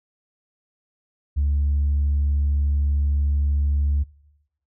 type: tone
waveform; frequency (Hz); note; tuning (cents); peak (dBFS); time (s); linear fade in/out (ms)
sine; 71.7; D2; -41; -16; 1.36-4.04; 20
effects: noise-tail reverb RT60 1.0 s tail -24 dB re dry + tanh soft clip ceiling -15 dBFS